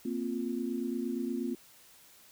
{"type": "chord", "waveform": "sine", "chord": "Bb suspended second", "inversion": "none", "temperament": "equal", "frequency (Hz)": [233.1, 261.6, 349.2], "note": ["Bb3", "C4", "F4"], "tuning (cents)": [0, 0, 0], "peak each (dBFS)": [-35, -35, -37], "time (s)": [0.05, 1.55], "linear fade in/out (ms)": 5, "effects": ["white hiss -58 dBFS RMS until 2.31 s"]}